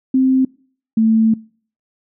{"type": "tone pair in turn", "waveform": "sine", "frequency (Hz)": [261.6, 222.3], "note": ["C4", "A3"], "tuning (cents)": [0, 18], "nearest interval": "minor third", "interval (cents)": 282, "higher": "first", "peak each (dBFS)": -10, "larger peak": "neither", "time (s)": [[0.14, 0.45], [0.97, 1.34]], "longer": "second", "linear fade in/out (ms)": 5, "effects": ["noise-tail reverb RT60 0.5 s tail -25 dB re dry"]}